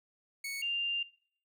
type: tone pair in turn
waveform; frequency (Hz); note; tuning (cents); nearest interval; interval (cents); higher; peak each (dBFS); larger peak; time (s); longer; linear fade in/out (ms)
sawtooth / sine; 2217 / 2793; C#7 / F7; 0 / -1; major third; 399; second; -33 / -31; second; 0.44-0.62 / 0.62-1.03; second; 5
effects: noise-tail reverb RT60 0.6 s tail -21 dB re dry